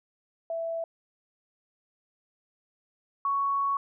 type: tone pair in turn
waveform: sine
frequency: 662 / 1113.3 Hz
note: E5 / C#6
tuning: +7 / +7 cents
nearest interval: major sixth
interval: 900 cents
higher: second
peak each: -29 / -24 dBFS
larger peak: second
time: 0.5-0.84 / 3.25-3.77 s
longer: second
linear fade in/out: 2 ms
effects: none